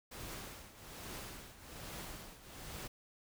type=noise with tremolo; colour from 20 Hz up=pink; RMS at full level=-45 dBFS; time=0.11-2.88 s; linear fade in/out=10 ms; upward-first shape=triangle; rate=1.2 Hz; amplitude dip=80%; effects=none